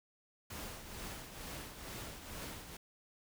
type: noise with tremolo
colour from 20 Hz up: pink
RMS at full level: -44 dBFS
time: 0.5-2.77 s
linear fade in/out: 5 ms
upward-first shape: triangle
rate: 2.2 Hz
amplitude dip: 60%
effects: none